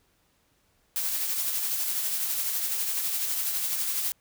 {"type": "noise with tremolo", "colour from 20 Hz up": "blue", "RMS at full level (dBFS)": -27, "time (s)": [0.96, 4.12], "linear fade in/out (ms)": 0, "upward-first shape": "triangle", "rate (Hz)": 12, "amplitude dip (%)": 40, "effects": ["pink hiss -68 dBFS RMS until 4.2 s"]}